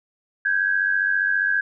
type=tone pair together; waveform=sine; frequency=1562.1 / 1657 Hz; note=G6 / G#6; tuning=-7 / -4 cents; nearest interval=minor second; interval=103 cents; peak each=-21 dBFS; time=0.45-1.61 s; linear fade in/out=5 ms; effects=none